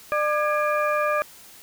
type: harmonic tone with a mistuned harmonic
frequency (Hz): 599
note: D5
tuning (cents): +34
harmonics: 1 / 2 / 3 / 4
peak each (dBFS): -23 / -24 / -29 / -32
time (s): 0.12-1.22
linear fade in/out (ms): 0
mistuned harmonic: 3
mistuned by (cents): -140
effects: white hiss -47 dBFS RMS until 1.62 s